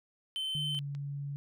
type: tone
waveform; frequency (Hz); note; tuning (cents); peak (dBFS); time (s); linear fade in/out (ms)
triangle; 3077; G7; -33; -31; 0.36-0.79; 0
type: tone with pitch glide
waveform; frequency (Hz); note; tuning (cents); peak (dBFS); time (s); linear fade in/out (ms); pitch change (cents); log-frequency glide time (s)
sine; 148.8 to 141.75; D3 to C#3; +23 to +39; -35; 0.55-1.36; 0; -84; 0.7-0.82
type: clicks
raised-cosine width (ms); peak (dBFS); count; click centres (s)
0.2; -35; 2; 0.748 / 0.95
effects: none